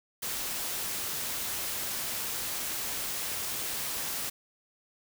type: noise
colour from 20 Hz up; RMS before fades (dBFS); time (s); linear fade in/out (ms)
white; -34; 0.22-4.3; 10
effects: none